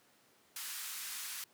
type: band-pass noise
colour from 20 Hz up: white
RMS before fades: -43 dBFS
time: 0.56-1.44 s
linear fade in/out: 2 ms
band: 1100 to 15000 Hz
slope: 24 dB/octave
effects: pink hiss -67 dBFS RMS until 1.53 s + high-pass 200 Hz 12 dB/octave